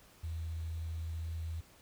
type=tone with quantisation; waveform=sine; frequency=81.6 Hz; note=E2; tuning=17 cents flat; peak=-36 dBFS; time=0.23-1.61 s; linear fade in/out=10 ms; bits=10; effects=pink hiss -61 dBFS RMS until 1.81 s